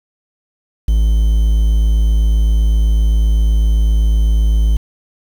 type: tone with quantisation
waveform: triangle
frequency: 53.9 Hz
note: A1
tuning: 35 cents flat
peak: -7 dBFS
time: 0.88-4.77 s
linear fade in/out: 5 ms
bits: 6
effects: none